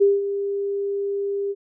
sine tone with ADSR envelope, 400 Hz, G4, 35 cents sharp, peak -11 dBFS, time 0-1.55 s, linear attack 20 ms, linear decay 190 ms, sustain -11 dB, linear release 42 ms, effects none

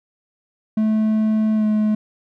triangle tone with pitch glide, 217.1 to 213.7 Hz, A3 to G#3, -23 to +50 cents, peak -13 dBFS, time 0.77-1.95 s, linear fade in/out 5 ms, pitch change -27 cents, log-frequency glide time 1.55-1.65 s, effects none

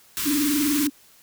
white band-stop noise, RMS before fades -27 dBFS, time 0.17-0.87 s, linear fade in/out 0 ms, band 420 to 960 Hz, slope 96 dB/octave
sine tone with vibrato, 290.3 Hz, D4, 20 cents flat, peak -20 dBFS, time 0.25-0.9 s, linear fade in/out 20 ms, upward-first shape triangle, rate 20 Hz, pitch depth 140 cents each way
effects white hiss -54 dBFS RMS until 1.22 s

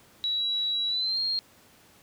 sine tone with pitch glide, 3901 to 4230 Hz, B7 to C8, -22 to +18 cents, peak -25 dBFS, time 0.24-1.39 s, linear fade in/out 0 ms, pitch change +140 cents, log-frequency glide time 0.88-1.2 s, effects pink hiss -57 dBFS RMS until 2.02 s + high-pass 80 Hz 12 dB/octave

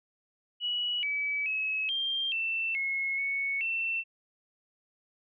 sine tone with pitch steps, 2930 / 2290 / 2571 / 3184 / 2675 / 2175 / 2214 / 2687 Hz, F#7 / D7 / E7 / G7 / E7 / C#7 / C#7 / E7, -18 / -44 / -44 / +26 / +25 / -33 / -3 / +33 cents, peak -28 dBFS, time 0.6-4.04 s, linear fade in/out 50 ms, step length 430 ms, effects none

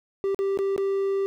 triangle tone with dropouts, 392 Hz, G4, in tune, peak -20 dBFS, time 0.24-1.26 s, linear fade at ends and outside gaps 0 ms, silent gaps 0.346-0.39 / 0.574-0.589 / 0.763-0.779 s, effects none

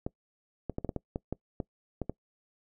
clicks, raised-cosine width 2 ms, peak -19 dBFS, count 11, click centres 0.065 / 0.697 / 0.784 / 0.847 / 0.892 / 0.963 / 1.159 / 1.326 / 1.602 / 2.017 / 2.096 s, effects noise-tail reverb RT60 0.1 s tail -23 dB re dry

